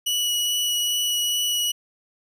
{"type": "tone with vibrato", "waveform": "sawtooth", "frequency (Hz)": 2934, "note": "F#7", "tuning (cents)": -15, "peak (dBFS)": -18, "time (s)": [0.06, 1.72], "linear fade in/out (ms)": 10, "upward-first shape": "sine", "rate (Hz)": 2.4, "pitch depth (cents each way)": 9, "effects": []}